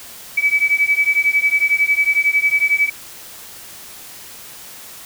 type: beating tone pair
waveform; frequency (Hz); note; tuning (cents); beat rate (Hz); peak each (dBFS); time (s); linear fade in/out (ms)
sine; 2285 / 2296; D7 / D7; -48 / -40; 11; -16; 0.37-2.9; 10
effects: white hiss -37 dBFS RMS until 5.05 s